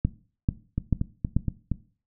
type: two click trains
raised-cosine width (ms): 5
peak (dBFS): -9 / -13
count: 4 / 5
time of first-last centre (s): 0.05-1.366 / 0.78-1.717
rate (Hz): 2.28 / 4.27
effects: noise-tail reverb RT60 0.4 s tail -17 dB re dry